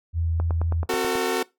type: tone with vibrato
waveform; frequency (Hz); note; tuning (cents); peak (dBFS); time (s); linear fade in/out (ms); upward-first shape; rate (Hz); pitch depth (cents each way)
sine; 82.8; E2; +8; -21; 0.13-0.86; 50; sine; 3.9; 11
type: click train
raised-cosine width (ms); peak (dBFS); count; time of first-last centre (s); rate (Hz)
1; -17; 8; 0.4-1.154; 9.28
type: chord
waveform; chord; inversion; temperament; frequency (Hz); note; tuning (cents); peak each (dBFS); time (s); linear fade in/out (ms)
sawtooth; F# diminished; second; equal with one note detuned; 261.6 / 370 / 451.3; C4 / F#4 / A4; 0 / 0 / +44; -27 / -21 / -21; 0.89-1.43; 5
effects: noise-tail reverb RT60 0.2 s tail -21 dB re dry